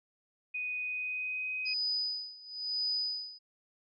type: tone with pitch glide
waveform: sine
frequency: 2489 to 2514 Hz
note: D#7 to D#7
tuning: 0 to +17 cents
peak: -33 dBFS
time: 0.54-1.74 s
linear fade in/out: 10 ms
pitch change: +17 cents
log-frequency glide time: 0.78-1.5 s
type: tone with tremolo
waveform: sine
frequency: 4978 Hz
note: D#8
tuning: in tune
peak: -29 dBFS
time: 1.65-3.39 s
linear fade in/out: 20 ms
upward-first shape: sine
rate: 1 Hz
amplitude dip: 90%
effects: none